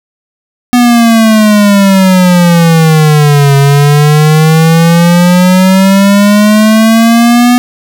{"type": "exponential two-way sweep", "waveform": "square", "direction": "down then up", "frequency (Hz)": [246.9, 138.59, 246.9], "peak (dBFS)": -3, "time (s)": [0.73, 7.58], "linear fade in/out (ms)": 0, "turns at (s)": 3.56, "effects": []}